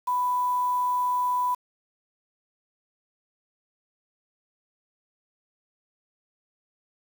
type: tone with quantisation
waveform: sine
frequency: 992 Hz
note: B5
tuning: 7 cents sharp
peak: -22 dBFS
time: 0.07-1.55 s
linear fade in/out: 10 ms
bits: 7
effects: none